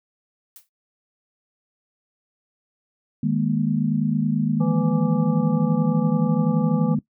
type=noise with exponential decay; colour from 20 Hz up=blue; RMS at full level=-40 dBFS; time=0.56-0.69 s; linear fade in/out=1 ms; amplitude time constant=27 ms
type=chord; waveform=sine; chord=D# suspended fourth; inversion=none; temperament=equal with one note detuned; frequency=155.56 / 207.7 / 236.7 Hz; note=D#3 / G#3 / A#3; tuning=0 / 0 / +27 cents; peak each=-23 dBFS; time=3.23-6.99 s; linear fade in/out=5 ms
type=harmonic tone; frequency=167.3 Hz; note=E3; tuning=26 cents sharp; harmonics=1 / 3 / 5 / 7; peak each=-23 / -29 / -34 / -37 dBFS; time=4.6-6.95 s; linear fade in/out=10 ms
effects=noise-tail reverb RT60 0.1 s tail -18 dB re dry